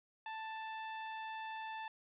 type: tone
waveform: sawtooth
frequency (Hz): 882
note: A5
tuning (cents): +4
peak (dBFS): -38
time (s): 0.26-1.88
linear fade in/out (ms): 2
effects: resampled to 8000 Hz + 12-bit